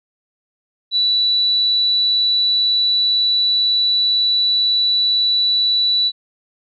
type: tone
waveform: sine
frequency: 3951 Hz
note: B7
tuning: in tune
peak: -13 dBFS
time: 0.91-6.12 s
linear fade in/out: 50 ms
effects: none